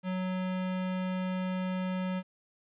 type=tone; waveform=square; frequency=185 Hz; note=F#3; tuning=in tune; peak=-31 dBFS; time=0.03-2.23 s; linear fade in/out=50 ms; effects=resampled to 8000 Hz + 11-bit